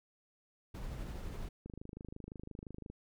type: noise with tremolo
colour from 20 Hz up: brown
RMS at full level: -41 dBFS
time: 0.74-1.49 s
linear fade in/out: 10 ms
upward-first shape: sine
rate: 12 Hz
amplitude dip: 25%
type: click train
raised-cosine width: 3 ms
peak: -33 dBFS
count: 33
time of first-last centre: 1.66-2.9 s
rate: 25.8 Hz
effects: none